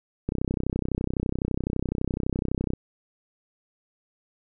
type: click train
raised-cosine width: 3 ms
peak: -13 dBFS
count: 79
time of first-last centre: 0.29-2.735 s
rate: 31.9 Hz
effects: none